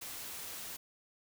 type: noise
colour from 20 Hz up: white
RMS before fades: -44 dBFS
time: 0.01-0.77 s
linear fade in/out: 10 ms
effects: none